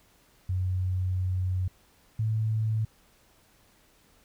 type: tone pair in turn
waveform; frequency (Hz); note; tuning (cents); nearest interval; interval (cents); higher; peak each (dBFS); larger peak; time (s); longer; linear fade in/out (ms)
sine; 92.2 / 109.77; F#2 / A2; -6 / -4; minor third; 302; second; -25 / -24; second; 0.49-1.68 / 2.19-2.85; first; 5
effects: pink hiss -62 dBFS RMS until 4.24 s